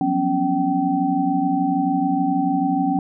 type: tone cluster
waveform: sine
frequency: 175.7 / 187.5 / 250 / 276.8 / 770 Hz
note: F3 / F#3 / B3 / C#4 / G5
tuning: +11 / +23 / +21 / -2 / -31 cents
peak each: -28 / -28 / -26 / -20 / -22 dBFS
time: 0.01-2.99 s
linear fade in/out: 2 ms
effects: none